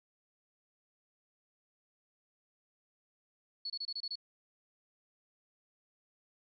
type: tone bursts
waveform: sine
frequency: 4400 Hz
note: C#8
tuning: 14 cents flat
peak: -36 dBFS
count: 7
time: 3.65-4.156 s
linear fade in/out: 5 ms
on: 50 ms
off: 26 ms
effects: none